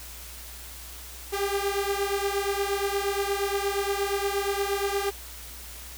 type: beating tone pair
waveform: sawtooth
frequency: 395.3 / 403.8 Hz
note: G4 / G#4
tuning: +15 / -49 cents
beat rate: 8.5 Hz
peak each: -24 / -25 dBFS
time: 1.32-5.11 s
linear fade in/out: 20 ms
effects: added 60 Hz sine -44 dBFS peak until 5.97 s + white hiss -43 dBFS RMS until 5.97 s